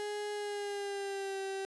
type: tone with pitch glide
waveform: 35% pulse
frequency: 415.7 to 387.9 Hz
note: G#4 to G4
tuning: +2 to -18 cents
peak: -34 dBFS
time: 0-1.65 s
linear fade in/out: 0 ms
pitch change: -120 cents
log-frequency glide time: 0.33-1.39 s
effects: resampled to 24000 Hz + 11-bit